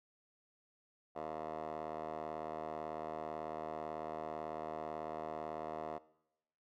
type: tone with band-pass filter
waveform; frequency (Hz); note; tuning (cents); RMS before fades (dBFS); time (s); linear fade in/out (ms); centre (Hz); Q
10% pulse; 78.1; D#2; +7; -43; 1.15-5.99; 20; 730; 9.7
effects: noise-tail reverb RT60 0.9 s tail -20 dB re dry